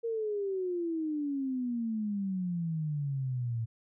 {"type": "exponential sweep", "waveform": "sine", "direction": "down", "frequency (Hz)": [467.5, 111.9], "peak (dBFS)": -30, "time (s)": [0.03, 3.66], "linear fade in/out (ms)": 20, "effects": []}